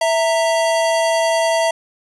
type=tone pair together; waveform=square; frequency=657.8 / 923 Hz; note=E5 / A#5; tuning=-4 / -17 cents; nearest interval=tritone; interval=587 cents; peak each=-16 / -21 dBFS; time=0.01-1.71 s; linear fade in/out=5 ms; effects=resampled to 24000 Hz + 8-bit